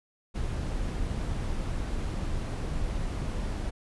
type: noise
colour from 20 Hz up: brown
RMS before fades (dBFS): -31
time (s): 0.34-3.71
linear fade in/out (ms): 20
effects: resampled to 24000 Hz